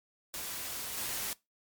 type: noise with level steps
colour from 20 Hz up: white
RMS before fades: -39 / -36 dBFS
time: 0.34-1.33 s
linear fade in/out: 0 ms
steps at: 0.97 s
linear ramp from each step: 5 ms
effects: noise-tail reverb RT60 0.2 s tail -21 dB re dry + MP3 96 kbps